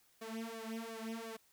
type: tone with flanger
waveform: sawtooth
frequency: 225.3 Hz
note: A3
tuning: 41 cents sharp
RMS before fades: -44 dBFS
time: 0.21-1.37 s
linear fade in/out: 10 ms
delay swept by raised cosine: 1.7 to 4.1 ms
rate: 2.8 Hz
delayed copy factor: +1
effects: white hiss -70 dBFS RMS until 1.52 s